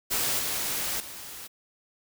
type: noise with level steps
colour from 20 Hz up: white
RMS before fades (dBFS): -27 / -30 / -41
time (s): 0.1-1.48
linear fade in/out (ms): 20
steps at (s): 0.39 / 1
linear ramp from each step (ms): 2
effects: none